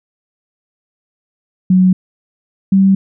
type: tone pair in turn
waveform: sine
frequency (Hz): 185 / 193.4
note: F#3 / G3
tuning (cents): 0 / -23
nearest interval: minor second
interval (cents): 77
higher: second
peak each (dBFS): -6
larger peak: neither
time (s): 1.7-1.93 / 2.72-2.95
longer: neither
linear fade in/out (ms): 5
effects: none